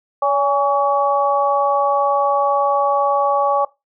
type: tone cluster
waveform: sine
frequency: 568 / 826 / 1130 Hz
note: C#5 / G#5 / C#6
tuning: +42 / -10 / +33 cents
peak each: -18 dBFS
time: 0.22-3.65 s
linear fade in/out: 5 ms
effects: noise-tail reverb RT60 0.2 s tail -19 dB re dry